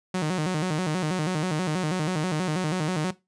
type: tone with vibrato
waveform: sawtooth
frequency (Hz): 168.2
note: E3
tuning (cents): +35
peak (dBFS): -20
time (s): 0.14-3.11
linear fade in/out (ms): 5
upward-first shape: square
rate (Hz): 6.2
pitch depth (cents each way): 160
effects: noise-tail reverb RT60 0.2 s tail -17 dB re dry + resampled to 22050 Hz